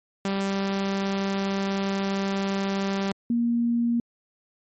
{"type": "tone pair in turn", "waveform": ["sawtooth", "sine"], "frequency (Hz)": [196, 235.7], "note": ["G3", "A#3"], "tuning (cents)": [0, 19], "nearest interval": "minor third", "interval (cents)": 319, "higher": "second", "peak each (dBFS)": -20, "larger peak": "neither", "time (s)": [[0.25, 3.12], [3.3, 4]], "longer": "first", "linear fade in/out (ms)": 2, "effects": ["low-pass 8000 Hz 12 dB/octave", "MP3 32 kbps"]}